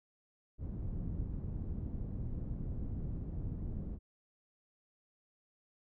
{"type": "low-pass noise", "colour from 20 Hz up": "pink", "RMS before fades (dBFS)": -39, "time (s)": [0.58, 3.99], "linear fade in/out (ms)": 50, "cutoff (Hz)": 190, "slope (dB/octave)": 12, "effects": []}